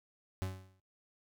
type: tone with exponential decay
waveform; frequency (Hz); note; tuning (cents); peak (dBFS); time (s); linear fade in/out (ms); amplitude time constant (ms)
40% pulse; 94.2; F#2; +32; -31; 0.42-0.8; 0; 81
effects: noise-tail reverb RT60 0.2 s tail -22 dB re dry